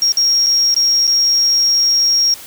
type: tone with dropouts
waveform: sine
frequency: 5588 Hz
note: F8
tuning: in tune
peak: -9 dBFS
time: 0.02-2.34 s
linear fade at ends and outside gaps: 1 ms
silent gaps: 0.121-0.171 / 0.463-0.467 / 0.743-0.764 / 1.07-1.076 s
effects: tanh soft clip ceiling -6 dBFS + white hiss -35 dBFS RMS until 2.46 s